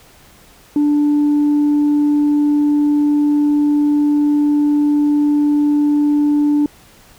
sine tone, 293.7 Hz, D4, in tune, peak -9 dBFS, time 0.76-6.66 s, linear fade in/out 2 ms, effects tanh soft clip ceiling -9 dBFS + pink hiss -46 dBFS RMS until 7.18 s

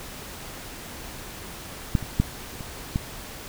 clicks, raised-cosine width 5 ms, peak -7 / -21 / -6 / -24 / -11 dBFS, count 5, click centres 1.952 / 2.027 / 2.2 / 2.608 / 2.959 s, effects pink hiss -39 dBFS RMS until 3.48 s

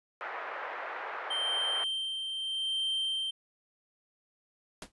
white band-pass noise, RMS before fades -39 dBFS, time 0.21-1.84 s, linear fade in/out 0 ms, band 490 to 1800 Hz, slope 24 dB/octave
triangle tone with tremolo, 3136 Hz, G7, in tune, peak -27 dBFS, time 1.3-3.31 s, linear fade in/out 10 ms, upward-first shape sine, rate 0.78 Hz, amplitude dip 45%
pink noise with exponential decay, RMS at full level -37 dBFS, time 4.82-4.92 s, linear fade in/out 2 ms, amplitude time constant 20 ms
effects resampled to 24000 Hz

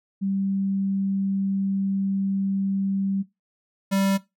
sine / square tone pair in turn, 195.1 / 195.1 Hz, G3 / G3, -8 / -8 cents, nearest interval unison, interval 0 cents, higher neither, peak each -22 / -20 dBFS, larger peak second, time 0.21-3.23 / 3.91-4.18 s, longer first, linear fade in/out 20 ms, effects noise-tail reverb RT60 0.2 s tail -19 dB re dry

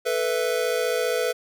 square chord, A suspended second, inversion none, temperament just, 440 / 495 / 660 Hz, A4 / B4 / E5, 0 / +4 / +2 cents, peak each -28 / -25 / -30 dBFS, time 0.05-1.33 s, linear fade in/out 20 ms, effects none

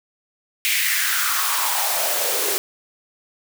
white noise with high-pass filter sweep, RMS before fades -21 dBFS, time 0.65-2.58 s, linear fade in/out 0 ms, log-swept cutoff 2400 to 380 Hz, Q 4.2, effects none

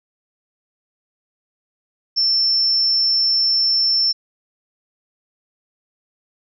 sine tone, 5370 Hz, E8, 31 cents sharp, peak -14 dBFS, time 2.16-4.13 s, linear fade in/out 20 ms, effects none

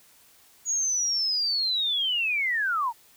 sine linear sweep, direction down, 6770 to 873 Hz, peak -23 dBFS, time 0.65-2.93 s, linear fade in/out 50 ms, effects white hiss -57 dBFS RMS until 3.16 s

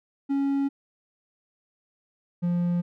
triangle tone pair in turn, 277.2 / 174.63 Hz, C#4 / F3, 0 / 0 cents, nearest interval minor sixth, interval 800 cents, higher first, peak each -20 dBFS, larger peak neither, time 0.29-0.69 / 2.42-2.82 s, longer neither, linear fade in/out 20 ms, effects none

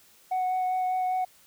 sine tone with vibrato, 740 Hz, F#5, in tune, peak -22 dBFS, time 0.31-1.25 s, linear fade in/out 10 ms, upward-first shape sine, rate 5 Hz, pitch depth 10 cents each way, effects tanh soft clip ceiling -23 dBFS + white hiss -58 dBFS RMS until 1.46 s

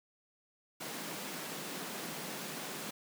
pink high-pass noise, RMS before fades -42 dBFS, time 0.8-2.91 s, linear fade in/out 10 ms, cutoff 150 Hz, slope 48 dB/octave, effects none

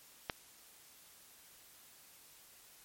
click, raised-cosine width 0.3 ms, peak -18 dBFS, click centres 0.298 s, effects white hiss -60 dBFS RMS until 2.84 s + MP3 64 kbps

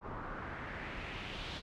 pink noise with low-pass filter sweep, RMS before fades -43 dBFS, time 0.01-1.62 s, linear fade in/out 50 ms, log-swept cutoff 1100 to 3800 Hz, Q 2.4, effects none

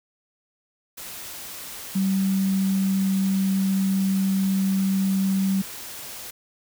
sine tone in noise, 192.6 Hz, G3, 30 cents flat, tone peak -19 dBFS, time 1.95-5.62 s, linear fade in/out 10 ms, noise white, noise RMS -37 dBFS, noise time 0.97-6.31 s, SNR +15 dB, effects none

